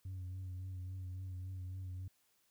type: tone with vibrato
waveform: sine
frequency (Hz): 92.5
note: F#2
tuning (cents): 0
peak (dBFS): -39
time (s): 0.05-2.08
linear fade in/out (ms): 5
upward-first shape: triangle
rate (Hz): 3.6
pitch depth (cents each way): 41
effects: tanh soft clip ceiling -40 dBFS + white hiss -75 dBFS RMS until 2.5 s